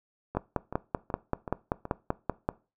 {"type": "two click trains", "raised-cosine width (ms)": 1, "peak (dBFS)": [-22, -12], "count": [5, 12], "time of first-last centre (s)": [[0.35, 1.854], [0.37, 2.489]], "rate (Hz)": [2.66, 5.19], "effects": ["noise-tail reverb RT60 0.3 s tail -20 dB re dry"]}